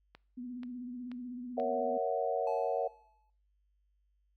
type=click train; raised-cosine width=0.3 ms; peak=-34 dBFS; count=4; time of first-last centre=0.15-1.599 s; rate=2.07 Hz
type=tone with vibrato; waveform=sine; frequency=246.9 Hz; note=B3; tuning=in tune; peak=-39 dBFS; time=0.37-1.98 s; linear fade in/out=10 ms; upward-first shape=sine; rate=16 Hz; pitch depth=50 cents each way
type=chord; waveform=sine; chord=F# dominant seventh; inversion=first; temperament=equal; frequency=466.2 / 554.4 / 659.3 / 740 Hz; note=A#4 / C#5 / E5 / F#5; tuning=0 / 0 / 0 / 0 cents; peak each=-35 dBFS; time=1.57-2.88 s; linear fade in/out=10 ms
type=tone with exponential decay; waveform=triangle; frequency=860 Hz; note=A5; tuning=40 cents flat; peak=-35 dBFS; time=2.47-3.3 s; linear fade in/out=2 ms; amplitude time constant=180 ms
effects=noise-tail reverb RT60 0.6 s tail -23 dB re dry + added 50 Hz sine -70 dBFS peak until 4.36 s